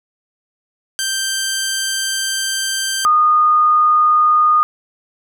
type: tone pair in turn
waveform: 10% pulse / sine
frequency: 1568 / 1227.7 Hz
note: G6 / D#6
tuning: 0 / -24 cents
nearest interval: major third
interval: 424 cents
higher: first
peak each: -9 dBFS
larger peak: neither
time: 0.99-3.05 / 3.05-4.63 s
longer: first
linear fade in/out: 0 ms
effects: none